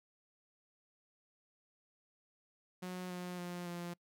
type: tone with pitch steps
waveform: sawtooth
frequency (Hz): 182.1 / 179.28 / 176.51 / 173.78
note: F#3 / F3 / F3 / F3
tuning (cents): -27 / +46 / +19 / -8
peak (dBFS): -37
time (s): 2.82-3.94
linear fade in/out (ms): 10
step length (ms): 280
effects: noise-tail reverb RT60 0.1 s tail -25 dB re dry